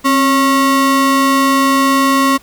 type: ring-modulated tone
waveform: square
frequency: 411.8 Hz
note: G#4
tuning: 15 cents flat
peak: -7 dBFS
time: 0.04-2.38 s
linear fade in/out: 20 ms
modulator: 680 Hz
effects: pink hiss -45 dBFS RMS until 2.42 s